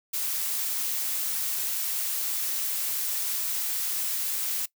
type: noise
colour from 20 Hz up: blue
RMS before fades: -29 dBFS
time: 0.13-4.66 s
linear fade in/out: 10 ms
effects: noise-tail reverb RT60 0.1 s tail -20 dB re dry